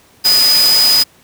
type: tone in noise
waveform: sine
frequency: 4978 Hz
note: D#8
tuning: in tune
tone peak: -8 dBFS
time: 0.24-1.04 s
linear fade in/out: 20 ms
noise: white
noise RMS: -17 dBFS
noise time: 0.24-1.04 s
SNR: +6 dB
effects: pink hiss -48 dBFS RMS until 1.23 s + high-pass 80 Hz 12 dB/octave